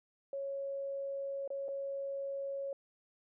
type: tone with dropouts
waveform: sine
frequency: 552 Hz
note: C#5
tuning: 7 cents flat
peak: -36 dBFS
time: 0.33-2.73 s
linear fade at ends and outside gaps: 2 ms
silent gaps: 1.477-1.503 / 1.683-1.687 s
effects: none